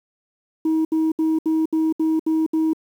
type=tone bursts; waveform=sine; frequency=318.1 Hz; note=D#4; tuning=38 cents sharp; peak=-14 dBFS; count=8; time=0.65-2.733 s; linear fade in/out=5 ms; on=200 ms; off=69 ms; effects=tanh soft clip ceiling -15 dBFS + 8-bit